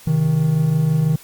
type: tone pair together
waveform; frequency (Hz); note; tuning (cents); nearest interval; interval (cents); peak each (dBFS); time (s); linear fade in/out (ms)
triangle; 131.7 / 157.67; C3 / D#3; +12 / +23; minor third; 311; -19 / -13; 0.07-1.16; 5
effects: white hiss -44 dBFS RMS until 1.23 s + Opus 48 kbps